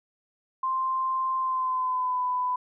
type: tone with pitch glide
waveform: sine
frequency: 1046.5 to 999.2 Hz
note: C6 to B5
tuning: 0 to +20 cents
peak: -24 dBFS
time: 0.63-2.56 s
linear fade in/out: 5 ms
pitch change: -80 cents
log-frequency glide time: 1.38-2.22 s
effects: none

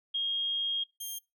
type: tone pair in turn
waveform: sine / 10% pulse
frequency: 3249 / 3199 Hz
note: G#7 / G7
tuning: -39 / +34 cents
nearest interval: unison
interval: 27 cents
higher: first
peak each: -28 dBFS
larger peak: neither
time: 0.14-0.84 / 1-1.19 s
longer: first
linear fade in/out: 10 ms
effects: noise-tail reverb RT60 0.2 s tail -22 dB re dry

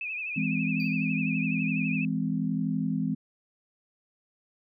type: tone with vibrato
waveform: sine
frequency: 2525 Hz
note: D#7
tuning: 25 cents sharp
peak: -31 dBFS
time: 0.01-2.05 s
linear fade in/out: 2 ms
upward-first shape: triangle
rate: 12 Hz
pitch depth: 97 cents each way
type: chord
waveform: sine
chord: E augmented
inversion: none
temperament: just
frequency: 164.81 / 206 / 257.5 Hz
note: E3 / G#3 / B#3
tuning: 0 / -14 / -28 cents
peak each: -30 dBFS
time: 0.36-3.15 s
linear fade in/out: 10 ms
type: tone with exponential decay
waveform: triangle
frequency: 4653 Hz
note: D8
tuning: 17 cents flat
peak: -38 dBFS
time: 0.8-1.13 s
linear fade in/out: 1 ms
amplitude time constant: 71 ms
effects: none

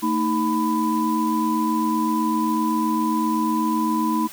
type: tone cluster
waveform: sine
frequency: 225.5 / 313.3 / 997 Hz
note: A3 / D#4 / B5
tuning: +43 / +12 / +16 cents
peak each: -23 dBFS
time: 0.02-4.28 s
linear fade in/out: 20 ms
effects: white hiss -40 dBFS RMS until 4.32 s

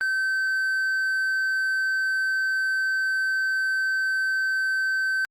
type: tone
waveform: triangle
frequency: 1543 Hz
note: G6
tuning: 28 cents flat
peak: -20 dBFS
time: 0.01-5.25 s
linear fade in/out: 0 ms
effects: Opus 32 kbps

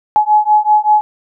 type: beating tone pair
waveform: sine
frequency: 845 / 850.2 Hz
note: G#5 / G#5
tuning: +30 / +40 cents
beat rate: 5.2 Hz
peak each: -11 dBFS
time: 0.16-1.01 s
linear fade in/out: 0 ms
effects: none

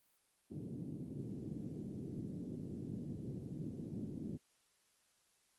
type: band-pass noise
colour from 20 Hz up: pink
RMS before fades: -45 dBFS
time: 0.5-4.38 s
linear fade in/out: 20 ms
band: 120 to 320 Hz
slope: 24 dB/octave
effects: white hiss -75 dBFS RMS until 5.58 s + Opus 32 kbps

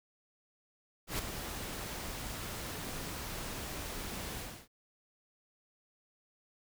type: noise with ADSR envelope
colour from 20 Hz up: pink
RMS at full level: -33 dBFS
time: 1.07-4.68 s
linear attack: 120 ms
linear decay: 4 ms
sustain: -8 dB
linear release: 300 ms
effects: none

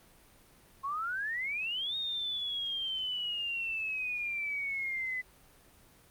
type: exponential two-way sweep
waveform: sine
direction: up then down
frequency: 1070 to 3729 to 2001 Hz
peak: -32 dBFS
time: 0.83-5.22 s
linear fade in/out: 20 ms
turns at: 1.96 s
effects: pink hiss -60 dBFS RMS until 6.1 s + Opus 32 kbps

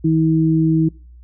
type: tone pair together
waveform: sine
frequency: 160 / 320 Hz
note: D#3 / D#4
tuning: +49 / +49 cents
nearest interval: octave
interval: 1200 cents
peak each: -15 dBFS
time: 0.04-0.89 s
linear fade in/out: 10 ms
effects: noise-tail reverb RT60 0.5 s tail -25 dB re dry + added 60 Hz sine -39 dBFS peak until 1.23 s

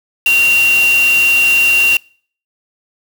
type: tone in noise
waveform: sine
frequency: 2760 Hz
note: F7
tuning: 21 cents flat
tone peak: -8 dBFS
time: 0.26-1.97 s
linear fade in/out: 2 ms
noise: white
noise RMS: -22 dBFS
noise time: 0.26-1.97 s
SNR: +11 dB
effects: noise-tail reverb RT60 0.5 s tail -26 dB re dry

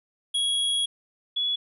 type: tone pair in turn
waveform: square / sine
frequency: 3322 / 3392 Hz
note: G#7 / G#7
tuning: 0 / +36 cents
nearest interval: unison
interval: 36 cents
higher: second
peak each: -23 dBFS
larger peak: neither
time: 0.34-0.86 / 1.36-1.56 s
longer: first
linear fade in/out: 10 ms
effects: resampled to 32000 Hz

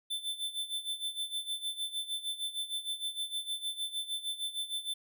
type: tone with tremolo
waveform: square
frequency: 3533 Hz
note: A7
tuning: 6 cents sharp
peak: -32 dBFS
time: 0.1-4.94 s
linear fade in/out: 10 ms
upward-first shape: sine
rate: 6.5 Hz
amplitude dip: 80%
effects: none

